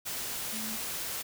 sine tone in noise, 220 Hz, A3, in tune, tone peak -40 dBFS, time 0.52-0.77 s, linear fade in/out 20 ms, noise white, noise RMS -36 dBFS, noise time 0.05-1.23 s, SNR -7 dB, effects none

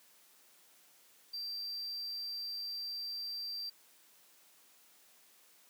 triangle tone, 4699 Hz, D8, in tune, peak -37 dBFS, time 1.33-3.7 s, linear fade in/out 10 ms, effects white hiss -64 dBFS RMS until 5.69 s + high-pass 200 Hz 12 dB/octave

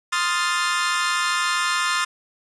sawtooth chord, F dominant seventh, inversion second, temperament equal, 1046.5 / 1244.5 / 1396.9 / 1760 Hz, C6 / Eb6 / F6 / A6, 0 / 0 / 0 / 0 cents, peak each -22 dBFS, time 0.12-2.05 s, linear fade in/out 10 ms, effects resampled to 22050 Hz + 8-bit

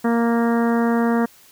harmonic tone, 233.1 Hz, A#3, in tune, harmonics 1 / 2 / 3 / 4 / 5 / 6 / 7 / 8, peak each -17 / -23 / -27 / -29 / -31 / -33 / -34 / -35 dBFS, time 0.04-1.26 s, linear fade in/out 10 ms, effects white hiss -50 dBFS RMS until 1.51 s

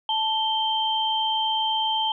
sine tone pair together, 880 / 3136 Hz, A5 / G7, 0 / 0 cents, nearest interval octave + minor seventh, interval 2200 cents, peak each -24 / -24 dBFS, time 0.09-2.12 s, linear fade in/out 2 ms, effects none

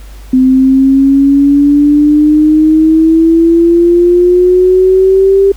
sine exponential sweep, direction up, 257 to 394.9 Hz, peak -3 dBFS, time 0.33-5.52 s, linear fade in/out 5 ms, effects added 50 Hz sine -27 dBFS peak until 5.56 s + pink hiss -40 dBFS RMS until 5.56 s

